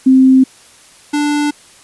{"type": "tone pair in turn", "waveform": ["sine", "square"], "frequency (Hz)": [261.8, 293.9], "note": ["C4", "D4"], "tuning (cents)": [1, 1], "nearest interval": "major second", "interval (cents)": 200, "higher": "second", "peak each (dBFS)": [-4, -13], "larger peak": "first", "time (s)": [[0.06, 0.44], [1.13, 1.51]], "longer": "neither", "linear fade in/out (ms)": 10, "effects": ["white hiss -43 dBFS RMS until 1.83 s", "resampled to 24000 Hz"]}